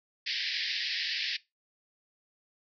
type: band-pass noise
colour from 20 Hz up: white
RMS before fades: -33 dBFS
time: 0.26-1.37 s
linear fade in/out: 10 ms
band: 1700 to 5200 Hz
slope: 96 dB/octave
effects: noise-tail reverb RT60 0.2 s tail -19 dB re dry